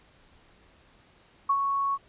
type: tone with ADSR envelope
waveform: sine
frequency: 1108.7 Hz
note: C#6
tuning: in tune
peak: -19 dBFS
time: 1.49-1.98 s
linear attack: 9 ms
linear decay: 63 ms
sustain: -5 dB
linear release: 41 ms
effects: pink hiss -59 dBFS RMS until 2.08 s + resampled to 8000 Hz